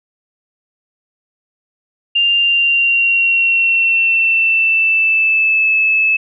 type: tone with pitch glide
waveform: sine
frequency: 2794 to 2607 Hz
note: F7 to E7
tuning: 0 to -20 cents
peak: -10 dBFS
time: 2.15-6.17 s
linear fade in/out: 10 ms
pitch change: -120 cents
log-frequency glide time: 2.36-5.73 s
effects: none